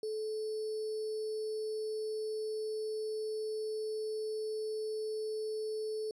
sine tone with sample-and-hold, 432.7 Hz, A4, 29 cents flat, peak -34 dBFS, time 0.03-6.11 s, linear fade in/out 2 ms, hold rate 4900 Hz, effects resampled to 22050 Hz

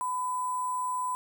sine tone with sample-and-hold, 1005 Hz, B5, 30 cents sharp, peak -28 dBFS, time 0.01-1.15 s, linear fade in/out 0 ms, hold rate 8820 Hz, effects none

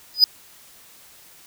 triangle tone with exponential growth, 4978 Hz, D#8, in tune, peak -4 dBFS, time 0.14-0.24 s, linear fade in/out 1 ms, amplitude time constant 21 ms, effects white hiss -49 dBFS RMS until 1.46 s

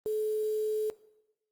sine tone with quantisation, 430 Hz, A4, 40 cents flat, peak -28 dBFS, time 0.06-0.9 s, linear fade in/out 0 ms, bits 8, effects noise-tail reverb RT60 0.9 s tail -18 dB re dry + Opus 24 kbps

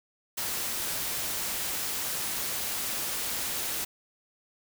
white noise, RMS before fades -32 dBFS, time 0.37-3.85 s, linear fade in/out 10 ms, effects none

